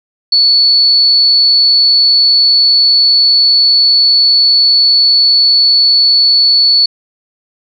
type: tone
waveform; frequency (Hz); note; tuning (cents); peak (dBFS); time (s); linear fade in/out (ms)
sine; 4435; C#8; 0; -5; 0.32-6.86; 5
effects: none